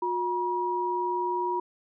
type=tone pair together; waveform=sine; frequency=359.4 / 959.5 Hz; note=F4 / A#5; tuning=+50 / +50 cents; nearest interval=octave + perfect fourth; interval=1700 cents; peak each=-30 / -27 dBFS; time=0.02-1.6 s; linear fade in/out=5 ms; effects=none